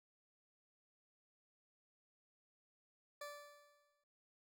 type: tone with exponential decay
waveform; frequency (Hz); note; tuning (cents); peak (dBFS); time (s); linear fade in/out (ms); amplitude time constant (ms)
20% pulse; 583; D5; -13; -40; 3.21-4.04; 5; 180
effects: none